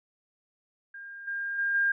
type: tone with level steps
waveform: sine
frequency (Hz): 1607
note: G6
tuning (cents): +43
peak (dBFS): -40 / -30 / -25 / -22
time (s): 0.94-1.92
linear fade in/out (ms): 5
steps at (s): 1.27 / 1.58 / 1.74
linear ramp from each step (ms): 10
effects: none